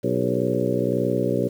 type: harmonic tone with a mistuned harmonic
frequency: 61.74 Hz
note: B1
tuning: in tune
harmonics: 2 / 3 / 4 / 5 / 6 / 7 / 8 / 9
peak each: -28 / -28 / -28 / -28 / -28 / -28 / -28 / -28 dBFS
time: 0.03-1.49 s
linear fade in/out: 20 ms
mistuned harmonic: 7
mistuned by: -64 cents
effects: 8-bit